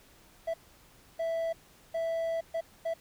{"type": "tone bursts at uneven times", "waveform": "triangle", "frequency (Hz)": 659.3, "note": "E5", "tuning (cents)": 0, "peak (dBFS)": -27, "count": 5, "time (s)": [[0.47, 0.54], [1.19, 1.53], [1.94, 2.41], [2.54, 2.61], [2.85, 2.94]], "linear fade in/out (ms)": 10, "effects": ["pink hiss -59 dBFS RMS until 3 s"]}